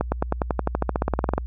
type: accelerating click train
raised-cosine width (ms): 1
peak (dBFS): -7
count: 20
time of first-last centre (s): 0.01-1.38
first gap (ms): 110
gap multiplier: 0.95
effects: added 60 Hz sine -28 dBFS peak until 1.46 s